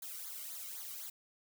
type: noise with flanger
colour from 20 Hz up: blue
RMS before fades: -45 dBFS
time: 0.02-1.1 s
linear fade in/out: 5 ms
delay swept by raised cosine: 0.36 to 1.19 ms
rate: 3.9 Hz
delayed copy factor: -0.85
effects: none